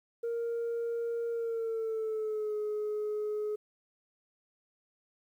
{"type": "tone with pitch glide", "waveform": "sine", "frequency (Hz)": [466.2, 422.6], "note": ["A#4", "G#4"], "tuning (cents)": [0, 30], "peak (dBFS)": -29, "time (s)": [0.23, 3.56], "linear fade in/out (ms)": 10, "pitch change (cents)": -170, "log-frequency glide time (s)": [1.3, 2.55], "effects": ["tanh soft clip ceiling -29 dBFS", "11-bit"]}